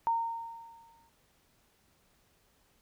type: tone with exponential decay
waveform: sine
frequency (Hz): 920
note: A#5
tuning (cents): -23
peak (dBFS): -24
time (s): 0.07-1.09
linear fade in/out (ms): 0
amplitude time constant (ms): 220
effects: pink hiss -69 dBFS RMS until 2.81 s